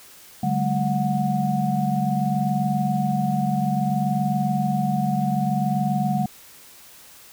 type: tone cluster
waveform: sine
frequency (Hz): 144.8 / 191.8 / 212.4 / 732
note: D3 / G3 / G#3 / F#5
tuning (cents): -24 / -37 / +39 / -19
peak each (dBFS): -25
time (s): 0.43-6.26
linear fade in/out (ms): 5
effects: white hiss -47 dBFS RMS until 7.32 s